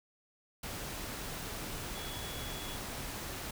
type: tone in noise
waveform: sine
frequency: 3376 Hz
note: G#7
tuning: 28 cents sharp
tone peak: -47 dBFS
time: 1.95-2.77 s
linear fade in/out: 5 ms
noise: pink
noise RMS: -41 dBFS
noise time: 0.63-3.51 s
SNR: -9 dB
effects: none